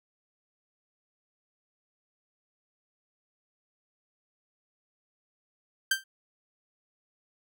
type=tone with exponential decay; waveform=sawtooth; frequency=1568 Hz; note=G6; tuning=in tune; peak=-16 dBFS; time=5.91-6.04 s; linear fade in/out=5 ms; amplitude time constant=28 ms; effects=none